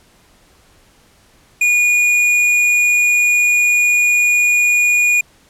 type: tone with tanh clipping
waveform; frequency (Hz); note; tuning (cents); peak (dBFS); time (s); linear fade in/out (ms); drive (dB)
sine; 2446; D#7; -30; -12; 1.61-5.21; 5; 12
effects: pink hiss -51 dBFS RMS until 5.49 s + low-pass 12000 Hz 12 dB/octave